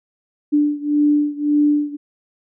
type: beating tone pair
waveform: sine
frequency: 293.9 / 295.7 Hz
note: D4 / D4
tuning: +1 / +12 cents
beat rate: 1.8 Hz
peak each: -16 / -18 dBFS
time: 0.52-1.97 s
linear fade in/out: 20 ms
effects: none